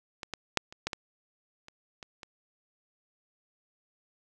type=clicks; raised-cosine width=0.2 ms; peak=-20 / -17 / -6 / -28 / -13 / -16 / -30 / -25 / -26 dBFS; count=9; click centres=0.232 / 0.337 / 0.573 / 0.725 / 0.87 / 0.932 / 1.684 / 2.028 / 2.232 s; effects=none